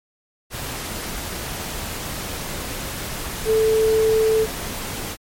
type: tone in noise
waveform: sine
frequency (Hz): 440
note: A4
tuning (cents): 0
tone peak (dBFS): -14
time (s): 3.45-4.47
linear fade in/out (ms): 50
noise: pink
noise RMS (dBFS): -29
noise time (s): 0.5-5.17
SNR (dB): +12
effects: MP3 64 kbps